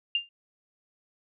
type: tone with exponential decay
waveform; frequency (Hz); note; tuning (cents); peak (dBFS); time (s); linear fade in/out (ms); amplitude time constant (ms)
sine; 2799; F7; +3; -20; 0.15-0.29; 2; 29
effects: none